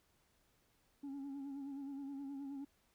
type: tone with vibrato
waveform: sine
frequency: 277.2 Hz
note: C#4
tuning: in tune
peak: -40 dBFS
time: 1.03-2.65 s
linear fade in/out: 10 ms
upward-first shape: sine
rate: 9.5 Hz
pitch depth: 49 cents each way
effects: tanh soft clip ceiling -42 dBFS + pink hiss -75 dBFS RMS until 2.94 s